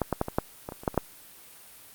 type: clicks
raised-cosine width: 1 ms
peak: -10 / -11 / -10 / -17 / -8 / -20 / -23 / -26 / -9 / -24 / -7 dBFS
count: 11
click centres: 0.017 / 0.127 / 0.214 / 0.284 / 0.385 / 0.689 / 0.722 / 0.835 / 0.878 / 0.944 / 0.977 s
effects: white hiss -50 dBFS RMS until 1.94 s + Opus 32 kbps